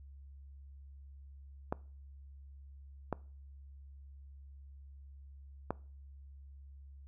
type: clicks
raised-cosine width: 1 ms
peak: -19 dBFS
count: 3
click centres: 1.725 / 3.127 / 5.706 s
effects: noise-tail reverb RT60 0.4 s tail -22 dB re dry + added 69 Hz sine -50 dBFS peak until 7.07 s